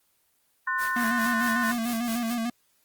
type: chord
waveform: sine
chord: F# diminished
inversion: second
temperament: equal with one note detuned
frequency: 1046.5 / 1480 / 1800.1 Hz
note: C6 / F#6 / A6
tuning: 0 / 0 / +39 cents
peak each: -29 dBFS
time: 0.67-1.72 s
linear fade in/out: 5 ms
type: noise with tremolo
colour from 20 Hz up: white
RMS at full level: -36 dBFS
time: 0.77-2.37 s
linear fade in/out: 50 ms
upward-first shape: sine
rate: 4.6 Hz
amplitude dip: 80%
type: tone with vibrato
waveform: square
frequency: 233.1 Hz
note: A#3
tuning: in tune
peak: -27 dBFS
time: 0.96-2.5 s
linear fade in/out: 5 ms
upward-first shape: square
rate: 6.7 Hz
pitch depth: 53 cents each way
effects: white hiss -68 dBFS RMS until 2.84 s + Opus 24 kbps